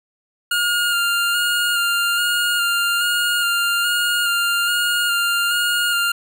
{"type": "tone with vibrato", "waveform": "25% pulse", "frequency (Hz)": 1412, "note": "F6", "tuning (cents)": 19, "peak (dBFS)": -13, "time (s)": [0.51, 6.12], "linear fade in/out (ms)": 5, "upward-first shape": "square", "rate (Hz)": 1.2, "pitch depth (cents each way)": 17, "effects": []}